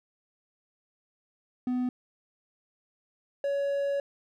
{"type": "tone pair in turn", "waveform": "triangle", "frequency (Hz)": [250, 561.2], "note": ["B3", "C#5"], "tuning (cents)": [21, 21], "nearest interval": "octave + major second", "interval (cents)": 1400, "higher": "second", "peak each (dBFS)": -24, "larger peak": "neither", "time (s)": [[1.67, 1.89], [3.44, 4]], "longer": "second", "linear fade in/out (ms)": 2, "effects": []}